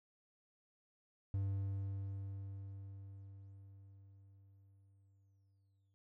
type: tone with exponential decay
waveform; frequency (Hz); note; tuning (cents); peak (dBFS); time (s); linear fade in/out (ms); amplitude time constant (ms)
triangle; 98; G2; 0; -32; 1.34-5.94; 0; 1000
effects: none